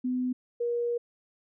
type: tone pair in turn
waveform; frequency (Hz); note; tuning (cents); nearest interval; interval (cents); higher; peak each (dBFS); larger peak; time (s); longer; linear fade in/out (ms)
sine; 252.1 / 475.9; B3 / A#4; +36 / +36; major seventh; 1100; second; -26; neither; 0.04-0.33 / 0.6-0.98; second; 10
effects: none